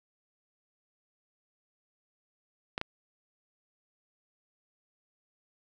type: clicks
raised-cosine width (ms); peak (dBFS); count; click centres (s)
0.3; -16; 2; 2.779 / 2.814
effects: none